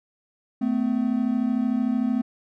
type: tone pair together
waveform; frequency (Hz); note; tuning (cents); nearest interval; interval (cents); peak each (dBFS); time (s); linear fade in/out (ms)
triangle; 221.1 / 254.4; A3 / C4; +9 / -48; major second; 243; -22 / -21; 0.61-2.22; 10
effects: none